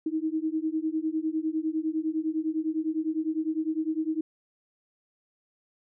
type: beating tone pair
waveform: sine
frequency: 311.1 / 321 Hz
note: D#4 / E4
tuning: 0 / -46 cents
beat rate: 9.9 Hz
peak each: -29 dBFS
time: 0.06-4.21 s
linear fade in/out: 5 ms
effects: none